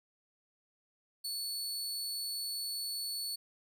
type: tone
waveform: sawtooth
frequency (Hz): 4435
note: C#8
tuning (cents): 0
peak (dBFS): -33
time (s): 1.24-3.36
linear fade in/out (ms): 10
effects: none